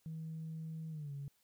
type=tone with pitch glide; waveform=sine; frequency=160 to 140.91 Hz; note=D#3 to C#3; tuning=+49 to +29 cents; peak=-40 dBFS; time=0.06-1.28 s; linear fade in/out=0 ms; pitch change=-220 cents; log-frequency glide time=0.9-1.12 s; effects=tanh soft clip ceiling -37 dBFS + white hiss -75 dBFS RMS until 1.43 s